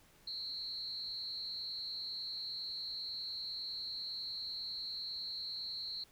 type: tone with amplitude modulation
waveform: sine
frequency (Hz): 4186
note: C8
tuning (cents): 0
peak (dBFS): -35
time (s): 0.27-6.04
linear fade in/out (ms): 5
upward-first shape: sine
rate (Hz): 230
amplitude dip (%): 100
effects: pink hiss -65 dBFS RMS until 6.11 s